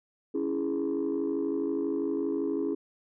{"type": "chord", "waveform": "sine", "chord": "C# minor", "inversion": "none", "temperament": "equal", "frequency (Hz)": [277.2, 329.6, 415.3], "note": ["C#4", "E4", "G#4"], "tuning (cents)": [0, 0, 0], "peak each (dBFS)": -30, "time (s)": [0.34, 2.75], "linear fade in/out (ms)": 10, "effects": ["tanh soft clip ceiling -22 dBFS"]}